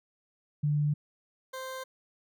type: tone pair in turn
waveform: sine / 20% pulse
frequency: 147.8 / 521.9 Hz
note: D3 / C5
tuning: +11 / -4 cents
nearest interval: octave + minor seventh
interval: 2185 cents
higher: second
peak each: -24 / -32 dBFS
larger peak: first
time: 0.63-0.94 / 1.53-1.84 s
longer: neither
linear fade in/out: 10 ms
effects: none